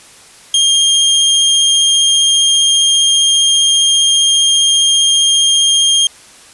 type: tone with vibrato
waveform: sawtooth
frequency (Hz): 3216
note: G7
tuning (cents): +44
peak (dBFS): -5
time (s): 0.54-6.07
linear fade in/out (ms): 2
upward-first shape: sine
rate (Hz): 15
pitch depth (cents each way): 9
effects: white hiss -40 dBFS RMS until 6.53 s + resampled to 24000 Hz